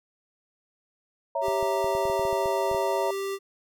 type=chord; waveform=sine; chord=A# diminished; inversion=first; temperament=equal; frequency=554.4 / 659.3 / 932.3 Hz; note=C#5 / E5 / A#5; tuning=0 / 0 / 0 cents; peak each=-29 dBFS; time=1.35-3.11 s; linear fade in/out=5 ms
type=tone; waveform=square; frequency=392.2 Hz; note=G4; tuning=1 cent sharp; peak=-29 dBFS; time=1.41-3.39 s; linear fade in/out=50 ms
type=clicks; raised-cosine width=5 ms; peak=-29 dBFS; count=12; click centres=1.483 / 1.628 / 1.844 / 1.951 / 2.054 / 2.099 / 2.195 / 2.252 / 2.329 / 2.458 / 2.714 / 2.747 s
effects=none